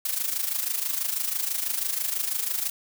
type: noise with amplitude modulation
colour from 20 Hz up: blue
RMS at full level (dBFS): -25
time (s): 0.05-2.7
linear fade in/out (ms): 5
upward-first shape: sine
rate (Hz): 26.1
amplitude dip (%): 70
effects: none